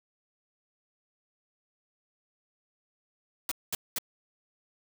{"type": "noise bursts", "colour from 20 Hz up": "white", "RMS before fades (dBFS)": -31, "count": 3, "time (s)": [3.49, 3.985], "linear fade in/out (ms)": 2, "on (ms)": 25, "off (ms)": 210, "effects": []}